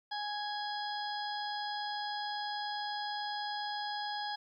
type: harmonic tone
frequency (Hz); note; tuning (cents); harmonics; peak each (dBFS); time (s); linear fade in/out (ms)
830.6; G#5; 0; 1 / 2 / 4 / 5 / 6; -37 / -43 / -44 / -49 / -44; 0.11-4.36; 10
effects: 12-bit